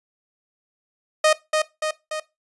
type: tone with echo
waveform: sawtooth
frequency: 620 Hz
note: D#5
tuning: 6 cents flat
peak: -10 dBFS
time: 1.24-1.33 s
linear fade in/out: 5 ms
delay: 290 ms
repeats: 3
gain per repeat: -4 dB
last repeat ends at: 2.2 s
effects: noise-tail reverb RT60 0.2 s tail -17 dB re dry + resampled to 24000 Hz